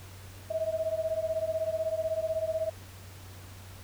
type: beating tone pair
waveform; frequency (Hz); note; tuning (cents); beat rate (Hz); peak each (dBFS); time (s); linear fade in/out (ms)
sine; 634 / 650; D#5 / E5; +32 / -24; 16; -31; 0.5-2.7; 10
effects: added 94 Hz sine -46 dBFS peak until 3.83 s + pink hiss -51 dBFS RMS until 3.83 s